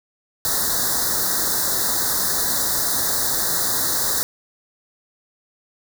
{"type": "band-stop noise", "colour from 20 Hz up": "white", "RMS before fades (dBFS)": -21, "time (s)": [0.45, 4.23], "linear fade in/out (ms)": 0, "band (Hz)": [1900, 3700], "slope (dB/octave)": 96, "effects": []}